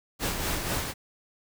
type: noise with tremolo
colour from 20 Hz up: pink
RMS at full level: -28 dBFS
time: 0.19-0.94 s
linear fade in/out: 50 ms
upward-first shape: sine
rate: 4.1 Hz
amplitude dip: 45%
effects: none